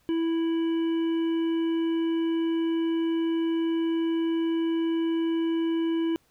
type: harmonic tone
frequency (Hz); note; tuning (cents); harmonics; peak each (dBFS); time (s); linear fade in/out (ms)
329.6; E4; 0; 1 / 3 / 5 / 7 / 9; -23 / -43 / -47 / -50 / -44; 0.09-6.16; 0
effects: pink hiss -66 dBFS RMS until 6.3 s